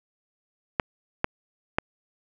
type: clicks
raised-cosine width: 0.5 ms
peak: -6 dBFS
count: 3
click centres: 0.798 / 1.244 / 1.785 s
effects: none